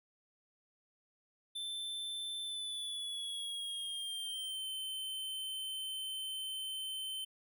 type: tone with pitch glide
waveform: square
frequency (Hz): 3539 to 3081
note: A7 to G7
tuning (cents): +9 to -31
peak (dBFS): -39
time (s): 1.55-7.25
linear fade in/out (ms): 10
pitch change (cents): -240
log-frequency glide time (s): 2.43-4.68
effects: none